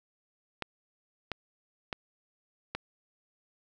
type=clicks; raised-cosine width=0.3 ms; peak=-17 dBFS; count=4; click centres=0.623 / 1.317 / 1.928 / 2.75 s; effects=none